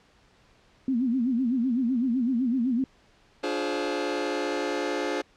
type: tone with vibrato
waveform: sine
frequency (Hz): 247.5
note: B3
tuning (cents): +4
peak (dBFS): -22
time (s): 0.88-2.84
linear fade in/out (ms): 2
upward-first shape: sine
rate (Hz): 7.9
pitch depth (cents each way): 150
type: chord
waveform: sawtooth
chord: D half-diminished seventh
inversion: none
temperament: just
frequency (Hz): 293.7 / 352.4 / 422.9 / 528.6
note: D4 / F4 / Ab4 / C5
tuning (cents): 0 / +16 / +31 / +18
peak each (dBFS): -28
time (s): 3.43-5.22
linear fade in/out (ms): 10
effects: pink hiss -60 dBFS RMS until 5.36 s + low-pass 5000 Hz 12 dB/octave